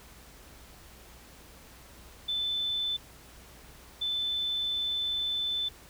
sine tone pair in turn, 3520 / 3520 Hz, A7 / A7, 0 / 0 cents, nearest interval unison, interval 0 cents, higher neither, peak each -28 dBFS, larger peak neither, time 2.28-2.97 / 4.01-5.69 s, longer second, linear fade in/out 10 ms, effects added 60 Hz sine -56 dBFS peak until 5.89 s + pink hiss -53 dBFS RMS until 5.89 s

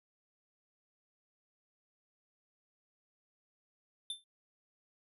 square tone with exponential decay, 3555 Hz, A7, 17 cents sharp, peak -34 dBFS, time 4.1-4.24 s, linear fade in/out 2 ms, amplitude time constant 29 ms, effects noise-tail reverb RT60 0.1 s tail -24 dB re dry + resampled to 32000 Hz

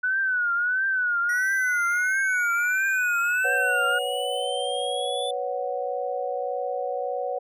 sine tone with vibrato, 1480 Hz, F#6, in tune, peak -21 dBFS, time 0.03-3.99 s, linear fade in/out 10 ms, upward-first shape triangle, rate 1.5 Hz, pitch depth 120 cents each way
square exponential sweep, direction up, 1908 to 3501 Hz, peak -31 dBFS, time 1.29-5.31 s, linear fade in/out 5 ms
sine chord, B suspended second, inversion none, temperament just, 493.9 / 555.6 / 740.8 Hz, B4 / C#5 / F#5, 0 / +4 / +2 cents, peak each -30 dBFS, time 3.44-7.39 s, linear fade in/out 10 ms
effects resampled to 32000 Hz

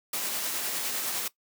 white noise with tremolo, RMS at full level -30 dBFS, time 0.13-1.28 s, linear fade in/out 5 ms, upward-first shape triangle, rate 9.8 Hz, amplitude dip 30%, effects noise-tail reverb RT60 0.1 s tail -18 dB re dry + high-pass 200 Hz 12 dB/octave

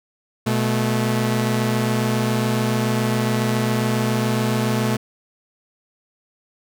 sawtooth tone pair together, 122.15 / 217.1 Hz, B2 / A3, -19 / -23 cents, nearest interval minor seventh, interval 996 cents, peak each -17 dBFS, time 0.46-4.97 s, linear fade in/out 10 ms, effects none

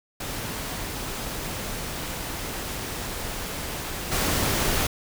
pink noise with level steps, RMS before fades -32 / -24 dBFS, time 0.2-4.87 s, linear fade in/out 5 ms, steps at 4.11 s, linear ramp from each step 20 ms, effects none

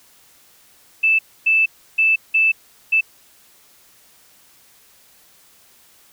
sine tone bursts at uneven times, 2637 Hz, E7, in tune, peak -12 dBFS, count 5, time 1.03-1.19 / 1.46-1.66 / 1.98-2.16 / 2.34-2.52 / 2.92-3.01 s, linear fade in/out 10 ms, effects white hiss -52 dBFS RMS until 6.12 s

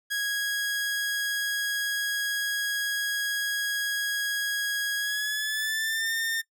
sawtooth tone with pitch glide, 1653 to 1813.1 Hz, G#6 to A#6, -9 to -49 cents, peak -23 dBFS, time 0.1-6.42 s, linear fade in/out 20 ms, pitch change +160 cents, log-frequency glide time 4.98-6.13 s, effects noise-tail reverb RT60 0.1 s tail -21 dB re dry

